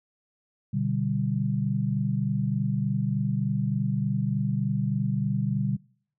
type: chord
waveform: sine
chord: G major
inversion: first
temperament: equal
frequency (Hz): 123.47 / 146.83 / 196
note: B2 / D3 / G3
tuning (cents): 0 / 0 / 0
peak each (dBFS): -28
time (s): 0.73-5.77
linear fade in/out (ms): 10
effects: noise-tail reverb RT60 0.6 s tail -26 dB re dry